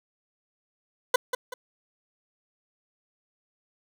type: tone with echo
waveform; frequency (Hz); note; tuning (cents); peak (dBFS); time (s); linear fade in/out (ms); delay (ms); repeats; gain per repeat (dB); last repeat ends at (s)
20% pulse; 502; B4; +28; -11; 1.14-1.16; 5; 190; 2; -9; 1.54
effects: none